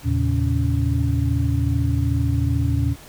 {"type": "tone cluster", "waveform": "sine", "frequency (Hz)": [80.2, 113.7, 136.2, 281.1], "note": ["E2", "A#2", "C#3", "C#4"], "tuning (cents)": [-47, -43, -30, 24], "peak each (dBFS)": [-21, -21, -26, -26], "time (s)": [0.03, 2.96], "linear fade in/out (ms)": 50, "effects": ["pink hiss -44 dBFS RMS until 3.08 s"]}